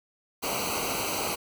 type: noise with comb filter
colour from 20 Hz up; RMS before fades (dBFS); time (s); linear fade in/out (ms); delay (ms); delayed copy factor
pink; -30; 0.42-1.36; 20; 0.57; -1
effects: none